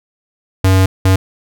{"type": "tone bursts at uneven times", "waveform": "square", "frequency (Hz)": 94.6, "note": "F#2", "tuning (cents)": 39, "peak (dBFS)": -8, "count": 2, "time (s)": [[0.64, 0.86], [1.05, 1.16]], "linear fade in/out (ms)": 5, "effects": []}